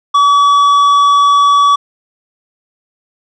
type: tone with tanh clipping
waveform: sine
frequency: 1141 Hz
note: C#6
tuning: 50 cents sharp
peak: -7 dBFS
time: 0.14-1.76 s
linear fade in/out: 10 ms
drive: 8 dB
effects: none